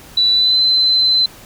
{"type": "tone with pitch glide", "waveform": "sine", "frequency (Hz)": [3958, 4058], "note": ["B7", "B7"], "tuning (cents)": [3, 46], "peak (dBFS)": -10, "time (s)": [0.17, 1.26], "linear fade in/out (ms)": 5, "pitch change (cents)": 43, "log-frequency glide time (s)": [0.32, 0.59], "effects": ["pink hiss -40 dBFS RMS until 1.45 s"]}